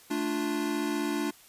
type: chord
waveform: square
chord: D minor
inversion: second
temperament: equal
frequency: 220 / 293.7 / 349.2 Hz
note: A3 / D4 / F4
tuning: 0 / 0 / 0 cents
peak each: -36 / -31 / -34 dBFS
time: 0.1-1.31 s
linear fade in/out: 10 ms
effects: white hiss -55 dBFS RMS until 1.48 s + resampled to 32000 Hz